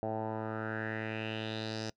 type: tone with low-pass filter sweep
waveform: 10% pulse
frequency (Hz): 110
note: A2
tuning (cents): 0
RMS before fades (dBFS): -37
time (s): 0.03-1.9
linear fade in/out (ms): 0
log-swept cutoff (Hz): 710 to 5500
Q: 4.2
effects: noise-tail reverb RT60 0.1 s tail -23 dB re dry